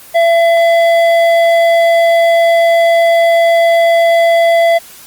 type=tone with hard clipping; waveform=triangle; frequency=673 Hz; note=E5; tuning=36 cents sharp; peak=-8 dBFS; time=0.14-4.79 s; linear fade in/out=20 ms; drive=13 dB; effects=white hiss -36 dBFS RMS until 5.06 s + Opus 24 kbps